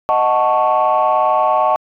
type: chord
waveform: sine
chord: D# half-diminished seventh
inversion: none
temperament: equal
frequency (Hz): 622.3 / 740 / 880 / 1108.7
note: D#5 / F#5 / A5 / C#6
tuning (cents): 0 / 0 / 0 / 0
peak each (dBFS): -16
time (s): 0.09-1.76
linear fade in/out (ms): 0
effects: tanh soft clip ceiling -5 dBFS